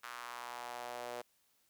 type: tone with high-pass filter sweep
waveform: sawtooth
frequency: 121.2 Hz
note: B2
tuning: 32 cents flat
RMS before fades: -45 dBFS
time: 0.03-1.22 s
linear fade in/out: 10 ms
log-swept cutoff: 1300 to 540 Hz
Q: 2.4
effects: white hiss -74 dBFS RMS until 1.69 s